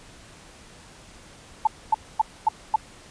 sine tone bursts, 874 Hz, A5, 12 cents flat, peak -14 dBFS, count 5, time 1.65-2.76 s, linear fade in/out 5 ms, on 22 ms, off 250 ms, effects pink hiss -48 dBFS RMS until 3.1 s + resampled to 22050 Hz

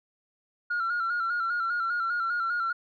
sine tone with vibrato, 1392 Hz, F6, 6 cents flat, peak -24 dBFS, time 0.7-2.73 s, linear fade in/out 10 ms, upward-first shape square, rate 5 Hz, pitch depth 49 cents each way, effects tanh soft clip ceiling -23 dBFS

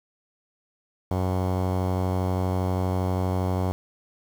sawtooth tone with low-pass filter, 92.5 Hz, F#2, in tune, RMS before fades -25 dBFS, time 1.11-3.72 s, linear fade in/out 0 ms, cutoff 810 Hz, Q 1.8, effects 7-bit

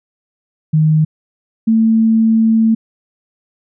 sine tone pair in turn, 155.56 / 223.5 Hz, D#3 / A3, 0 / +27 cents, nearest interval tritone, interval 627 cents, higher second, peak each -8 dBFS, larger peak neither, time 0.73-1.05 / 1.67-2.75 s, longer second, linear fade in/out 10 ms, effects none

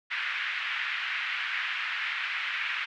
pink band-pass noise, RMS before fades -32 dBFS, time 0.1-2.86 s, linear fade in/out 20 ms, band 1600 to 2700 Hz, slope 24 dB/octave, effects none

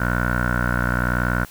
15% pulse tone with low-pass filter, 60.8 Hz, B1, 26 cents flat, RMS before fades -21 dBFS, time 0-1.45 s, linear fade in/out 5 ms, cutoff 1500 Hz, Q 9.6, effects white hiss -45 dBFS RMS until 1.5 s

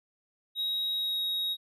triangle tone with pitch glide, 3804 to 3780 Hz, A#7 to A#7, +34 to +23 cents, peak -27 dBFS, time 0.55-1.57 s, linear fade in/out 50 ms, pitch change -11 cents, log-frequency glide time 0.93-1.22 s, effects none

